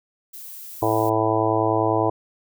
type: noise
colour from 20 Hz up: violet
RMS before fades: -38 dBFS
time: 0.33-1.1 s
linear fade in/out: 10 ms
type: harmonic tone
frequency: 110 Hz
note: A2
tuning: in tune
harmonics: 1 / 3 / 4 / 5 / 6 / 7 / 8 / 9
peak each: -27 / -24 / -25 / -28 / -25 / -26 / -29 / -26 dBFS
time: 0.82-2.1 s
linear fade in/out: 5 ms
effects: none